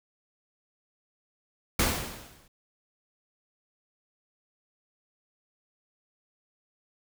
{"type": "noise with exponential decay", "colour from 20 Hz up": "pink", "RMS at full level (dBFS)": -22, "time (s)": [1.79, 2.48], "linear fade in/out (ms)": 5, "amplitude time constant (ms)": 150, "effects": []}